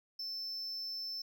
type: tone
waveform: triangle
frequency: 5300 Hz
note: E8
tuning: 9 cents sharp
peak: -37 dBFS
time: 0.19-1.22 s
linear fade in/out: 5 ms
effects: none